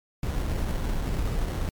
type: noise with sample-and-hold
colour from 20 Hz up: brown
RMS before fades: -27 dBFS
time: 0.23-1.69 s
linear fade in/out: 2 ms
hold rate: 2450 Hz
effects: MP3 96 kbps